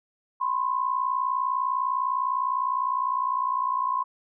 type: tone pair together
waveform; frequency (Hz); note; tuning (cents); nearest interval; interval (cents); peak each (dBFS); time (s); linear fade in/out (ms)
sine; 1008 / 1067.9; B5 / C6; +35 / +35; minor second; 100; -26; 0.4-4.04; 20
effects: none